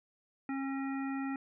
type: harmonic tone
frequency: 271.3 Hz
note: C#4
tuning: 37 cents flat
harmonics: 1 / 3 / 5 / 7 / 9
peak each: -34 / -44 / -46 / -47 / -51 dBFS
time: 0.49-1.36 s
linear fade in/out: 2 ms
effects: none